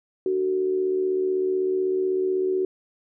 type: tone with amplitude modulation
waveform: sine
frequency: 374.3 Hz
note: F#4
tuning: 20 cents sharp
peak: -18 dBFS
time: 0.26-2.65 s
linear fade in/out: 2 ms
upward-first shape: sine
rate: 76 Hz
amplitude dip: 55%
effects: none